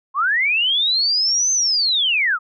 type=linear two-way sweep; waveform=sine; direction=up then down; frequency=1029 to 6272 to 1197 Hz; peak=-15 dBFS; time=0.14-2.39 s; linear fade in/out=50 ms; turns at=1.52 s; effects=none